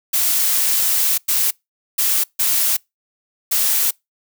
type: noise bursts at uneven times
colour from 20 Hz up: blue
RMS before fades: -17 dBFS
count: 5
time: 0.13-1.18 / 1.28-1.51 / 1.98-2.24 / 2.39-2.77 / 3.51-3.91 s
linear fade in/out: 10 ms
effects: noise-tail reverb RT60 0.2 s tail -26 dB re dry